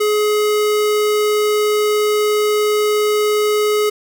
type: tone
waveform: square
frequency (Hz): 421.5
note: G#4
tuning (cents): +26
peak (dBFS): -14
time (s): 0-3.9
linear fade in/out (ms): 10
effects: none